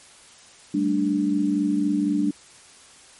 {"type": "chord", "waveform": "sine", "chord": "G suspended second", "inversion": "none", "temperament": "equal", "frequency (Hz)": [196, 220, 293.7], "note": ["G3", "A3", "D4"], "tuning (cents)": [0, 0, 0], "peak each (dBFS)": [-25, -27, -21], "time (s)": [0.74, 2.31], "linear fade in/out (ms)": 5, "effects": ["white hiss -49 dBFS RMS until 3.19 s", "MP3 48 kbps"]}